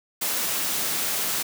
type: high-pass noise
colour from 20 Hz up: white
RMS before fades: -26 dBFS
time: 0.21-1.43 s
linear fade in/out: 10 ms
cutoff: 120 Hz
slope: 12 dB/octave
effects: none